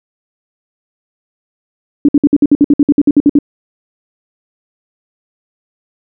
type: tone bursts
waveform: sine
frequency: 288.4 Hz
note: D4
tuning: 31 cents flat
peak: -3 dBFS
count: 15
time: 2.05-3.388 s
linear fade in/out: 2 ms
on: 36 ms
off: 57 ms
effects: none